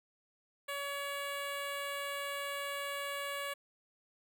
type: tone with notch filter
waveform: 10% pulse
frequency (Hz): 565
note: C#5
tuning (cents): +33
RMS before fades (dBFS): -39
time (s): 0.68-3.54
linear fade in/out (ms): 10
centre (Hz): 5500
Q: 1.2
effects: none